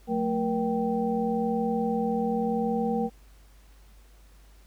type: tone cluster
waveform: sine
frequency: 183 / 223.8 / 476.2 / 779 Hz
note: F#3 / A3 / A#4 / G5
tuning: -19 / +30 / +37 / -11 cents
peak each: -35 / -27 / -29 / -31 dBFS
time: 0.07-3.1 s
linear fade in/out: 50 ms
effects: added 50 Hz sine -51 dBFS peak until 4.66 s + pink hiss -61 dBFS RMS until 4.66 s